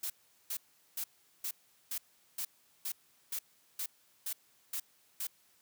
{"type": "noise bursts", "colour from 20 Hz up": "blue", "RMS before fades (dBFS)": -37, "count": 12, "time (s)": [0.03, 5.27], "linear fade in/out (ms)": 5, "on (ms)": 70, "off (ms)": 400, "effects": ["white hiss -68 dBFS RMS until 5.61 s", "high-pass 80 Hz 12 dB/octave"]}